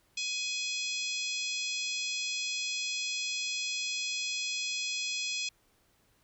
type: harmonic tone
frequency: 840 Hz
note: G#5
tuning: 19 cents sharp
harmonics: 3 / 4 / 5 / 6 / 7 / 8 / 9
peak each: -36 / -38 / -40 / -40 / -41 / -46 / -44 dBFS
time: 0.17-5.49 s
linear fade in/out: 5 ms
effects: pink hiss -69 dBFS RMS until 6.23 s